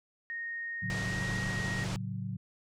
sine tone with pitch glide, 1857 to 1882.9 Hz, A#6 to A#6, -7 to +17 cents, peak -35 dBFS, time 0.3-1.84 s, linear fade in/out 0 ms, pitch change +24 cents, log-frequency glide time 0.85-1.25 s
sine chord, F# minor, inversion first, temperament just, 111 / 138.75 / 185 Hz, A2 / C#3 / F#3, +16 / +2 / 0 cents, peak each -37 / -40 / -38 dBFS, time 0.82-2.37 s, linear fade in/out 10 ms
pink low-pass noise, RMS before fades -39 dBFS, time 0.9-1.96 s, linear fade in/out 0 ms, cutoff 7800 Hz, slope 24 dB/octave
effects none

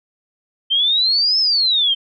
sine exponential two-way sweep, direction up then down, 3107 to 5310 to 3107 Hz, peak -13 dBFS, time 0.7-1.95 s, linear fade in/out 20 ms, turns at 1.39 s, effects none

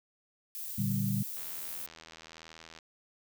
violet noise, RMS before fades -40 dBFS, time 0.55-1.86 s, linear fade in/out 0 ms
sine chord, G minor, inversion first, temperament equal, 116.54 / 146.83 / 196 Hz, Bb2 / D3 / G3, 0 / 0 / 0 cents, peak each -33 / -35 / -31 dBFS, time 0.78-1.23 s, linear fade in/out 5 ms
click train, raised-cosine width 0.2 ms, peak -31 dBFS, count 116, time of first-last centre 1.37-2.788 s, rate 81.1 Hz
effects none

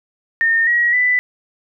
sine tone with pitch steps, 1826 / 1905.7 / 1989 Hz, A#6 / A#6 / B6, -36 / +38 / +12 cents, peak -12 dBFS, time 0.41-1.19 s, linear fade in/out 0 ms, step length 260 ms, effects none

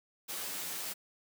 white noise with comb filter, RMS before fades -39 dBFS, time 0.28-0.94 s, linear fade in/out 20 ms, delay 11 ms, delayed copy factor +0.65, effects high-pass 150 Hz 12 dB/octave

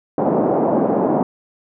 pink band-pass noise, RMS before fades -17 dBFS, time 0.18-1.23 s, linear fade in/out 2 ms, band 200 to 800 Hz, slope 24 dB/octave, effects none

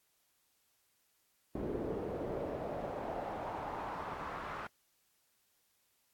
brown noise with band-pass filter sweep, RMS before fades -40 dBFS, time 1.55-4.67 s, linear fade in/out 2 ms, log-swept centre 380 to 1300 Hz, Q 2.2, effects white hiss -75 dBFS RMS until 6.13 s + AAC 64 kbps

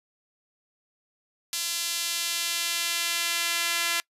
sawtooth tone with high-pass filter sweep, 340 Hz, F4, 46 cents flat, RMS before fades -28 dBFS, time 1.53-4 s, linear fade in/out 0 ms, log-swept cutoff 4200 to 2000 Hz, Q 0.95, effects noise-tail reverb RT60 0.1 s tail -25 dB re dry + resampled to 32000 Hz

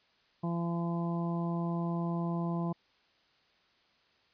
harmonic tone, 170 Hz, F3, 46 cents flat, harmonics 1 / 2 / 3 / 4 / 5 / 6, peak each -31 / -39 / -48 / -42 / -46 / -43 dBFS, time 0.43-2.73 s, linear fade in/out 10 ms, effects white hiss -68 dBFS RMS until 4.33 s + resampled to 11025 Hz

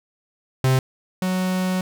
45% pulse tone pair in turn, 130.81 / 184.99 Hz, C3 / F#3, 0 / 0 cents, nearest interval tritone, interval 600 cents, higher second, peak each -15 / -20 dBFS, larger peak first, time 0.64-0.79 / 1.22-1.81 s, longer second, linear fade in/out 2 ms, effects none

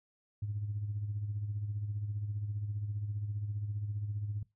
sine tone with tremolo, 103.83 Hz, G#2, in tune, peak -31 dBFS, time 0.42-4.43 s, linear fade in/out 5 ms, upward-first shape sine, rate 15 Hz, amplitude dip 55%, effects noise-tail reverb RT60 0.2 s tail -22 dB re dry + tanh soft clip ceiling -27 dBFS

